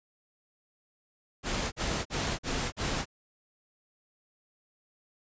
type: noise bursts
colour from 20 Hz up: pink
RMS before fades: -31 dBFS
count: 5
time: 1.43-3.056 s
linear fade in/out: 50 ms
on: 290 ms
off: 44 ms
effects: resampled to 16000 Hz